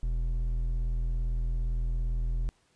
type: tone with hard clipping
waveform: sine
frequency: 41.2 Hz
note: E1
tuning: in tune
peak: -28 dBFS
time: 0.03-2.49 s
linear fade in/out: 0 ms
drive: 6 dB
effects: pink hiss -68 dBFS RMS until 2.75 s + resampled to 22050 Hz